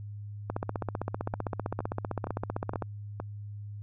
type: two click trains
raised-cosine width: 1 ms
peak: -17 / -20 dBFS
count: 37 / 5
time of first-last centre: 0.5-2.823 / 1.34-3.2 s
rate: 15.5 / 2.15 Hz
effects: added 103 Hz sine -38 dBFS peak until 3.82 s